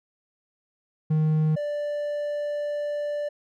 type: tone pair in turn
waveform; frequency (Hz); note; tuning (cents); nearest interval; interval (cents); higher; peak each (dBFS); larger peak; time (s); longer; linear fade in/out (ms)
triangle; 155.56 / 587.3; D#3 / D5; 0 / 0; octave + major seventh; 2300; second; -17 / -24; first; 1.1-1.56 / 1.56-3.29; second; 10
effects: none